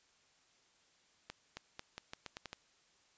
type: accelerating click train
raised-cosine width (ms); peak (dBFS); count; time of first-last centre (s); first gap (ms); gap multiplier
0.2; -26; 9; 1.3-2.531; 270; 0.83
effects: white hiss -70 dBFS RMS until 3.17 s + resampled to 16000 Hz